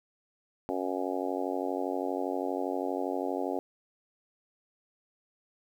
harmonic tone, 92.5 Hz, F#2, in tune, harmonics 3 / 4 / 5 / 6 / 7 / 8 / 9, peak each -35 / -36 / -37 / -38 / -38 / -39 / -40 dBFS, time 0.69-3.59 s, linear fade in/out 0 ms, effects 10-bit

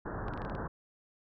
pink low-pass noise, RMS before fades -38 dBFS, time 0.05-0.68 s, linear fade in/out 10 ms, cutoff 1700 Hz, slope 96 dB/octave
clicks, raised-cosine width 0.3 ms, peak -32 dBFS, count 7, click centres 0.283 / 0.337 / 0.376 / 0.419 / 0.45 / 0.498 / 0.551 s
effects none

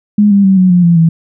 sine tone with pitch steps, 207.7 / 199.7 / 192.01 / 184.61 / 177.5 / 170.67 / 164.09 Hz, G#3 / G3 / G3 / F#3 / F3 / F3 / E3, 0 / +32 / -36 / -4 / +28 / -40 / -8 cents, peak -4 dBFS, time 0.18-1.09 s, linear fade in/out 5 ms, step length 130 ms, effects none

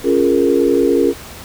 sine chord, Bb minor seventh, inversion first, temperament equal, 277.2 / 349.2 / 415.3 / 466.2 Hz, Db4 / F4 / Ab4 / Bb4, 0 / 0 / 0 / 0 cents, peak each -16 dBFS, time 0.03-1.14 s, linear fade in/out 50 ms, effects pink hiss -34 dBFS RMS until 1.44 s

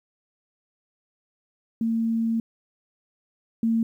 sine tone pair in turn, 227.2 / 227.2 Hz, A#3 / A#3, -44 / -44 cents, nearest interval unison, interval 0 cents, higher neither, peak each -21 / -19 dBFS, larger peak second, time 1.81-2.4 / 3.63-3.83 s, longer first, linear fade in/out 2 ms, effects 10-bit

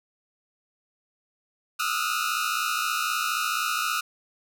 sawtooth tone cluster, 1228 / 1292 / 1347 / 1440 Hz, D#6 / E6 / E6 / F#6, -23 / -35 / +37 / -47 cents, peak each -27 dBFS, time 1.79-4.01 s, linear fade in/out 10 ms, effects none

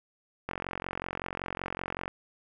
click train, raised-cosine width 0.5 ms, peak -18 dBFS, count 73, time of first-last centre 0.49-2.079 s, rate 45.3 Hz, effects none

